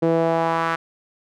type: tone with band-pass filter sweep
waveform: sawtooth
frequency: 164.81 Hz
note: E3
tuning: in tune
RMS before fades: -20 dBFS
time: 0.02-0.76 s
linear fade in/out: 10 ms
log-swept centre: 420 to 1400 Hz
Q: 2.1
effects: none